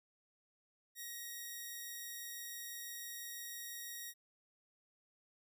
5% pulse tone, 1886 Hz, A#6, 20 cents sharp, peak -34 dBFS, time 0.95-4.14 s, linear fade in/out 50 ms, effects none

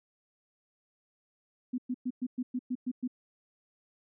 sine tone bursts, 250.6 Hz, B3, 25 cents sharp, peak -29 dBFS, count 9, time 1.73-3.078 s, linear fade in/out 10 ms, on 52 ms, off 110 ms, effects none

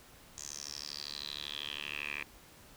10% pulse tone with band-pass filter sweep, 72.7 Hz, D2, 17 cents flat, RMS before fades -42 dBFS, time 0.38-2.23 s, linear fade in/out 0 ms, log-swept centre 6700 to 2300 Hz, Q 6.7, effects pink hiss -57 dBFS RMS until 2.76 s

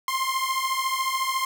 sawtooth beating tone pair, 1048 / 1062 Hz, C6 / C6, +2 / +25 cents, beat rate 14 Hz, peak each -23 dBFS, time 0.08-1.45 s, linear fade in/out 2 ms, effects none

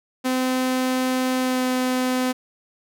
sawtooth tone with pitch glide, 256.8 to 254.6 Hz, C4 to C4, -32 to -47 cents, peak -16 dBFS, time 0.24-2.33 s, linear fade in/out 20 ms, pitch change -15 cents, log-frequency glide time 1.38-1.64 s, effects none

